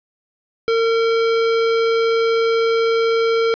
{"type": "tone", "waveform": "square", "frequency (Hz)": 456, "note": "A#4", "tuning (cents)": -38, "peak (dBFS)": -15, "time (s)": [0.68, 3.54], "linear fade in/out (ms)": 0, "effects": ["resampled to 11025 Hz", "7-bit"]}